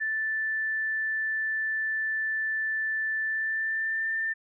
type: tone with pitch glide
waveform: sine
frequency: 1760 to 1789.7 Hz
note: A6 to A6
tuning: 0 to +29 cents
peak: -26 dBFS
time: 0-4.34 s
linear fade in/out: 20 ms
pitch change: +29 cents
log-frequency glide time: 3.23-4.13 s
effects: none